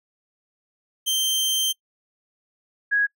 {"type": "tone pair in turn", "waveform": ["sawtooth", "sine"], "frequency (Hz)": [3136, 1657.9], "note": ["G7", "G#6"], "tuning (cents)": [0, -3], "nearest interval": "major seventh", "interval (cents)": 1103, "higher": "first", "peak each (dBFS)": -17, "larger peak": "neither", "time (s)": [[1.06, 1.73], [2.91, 3.07]], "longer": "first", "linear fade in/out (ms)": 20, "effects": ["noise-tail reverb RT60 0.1 s tail -24 dB re dry"]}